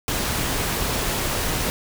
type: noise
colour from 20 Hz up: pink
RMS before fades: -24 dBFS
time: 0.08-1.7 s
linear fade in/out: 0 ms
effects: none